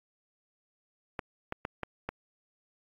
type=clicks; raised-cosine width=0.5 ms; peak=-18 dBFS; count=5; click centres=1.192 / 1.524 / 1.651 / 1.833 / 2.09 s; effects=AAC 48 kbps